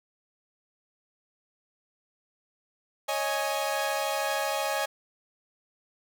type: chord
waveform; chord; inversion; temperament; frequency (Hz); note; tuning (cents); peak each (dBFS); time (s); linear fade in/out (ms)
sawtooth; C# suspended second; none; equal with one note detuned; 554.4 / 627.3 / 830.6; C#5 / D#5 / G#5; 0 / +14 / 0; -28 / -28 / -27; 3.08-4.86; 10
effects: none